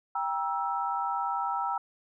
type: chord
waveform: sine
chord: E diminished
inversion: first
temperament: just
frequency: 791.1 / 949.3 / 1318.5 Hz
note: G5 / Bb5 / E6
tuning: +16 / +31 / 0 cents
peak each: -32 dBFS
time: 0.15-1.78 s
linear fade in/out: 5 ms
effects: none